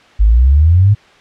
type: exponential sweep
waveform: sine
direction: up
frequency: 49.71 to 107.5 Hz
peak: -5 dBFS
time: 0.19-0.95 s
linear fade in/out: 20 ms
effects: white hiss -44 dBFS RMS until 1.2 s + low-pass 3000 Hz 12 dB/octave